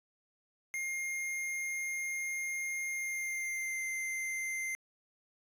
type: tone with pitch glide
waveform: square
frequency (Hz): 2126 to 2086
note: C7 to C7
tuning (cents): +27 to -6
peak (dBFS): -35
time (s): 0.74-4.75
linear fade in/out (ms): 0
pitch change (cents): -33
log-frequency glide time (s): 2.89-3.85
effects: resampled to 32000 Hz + 11-bit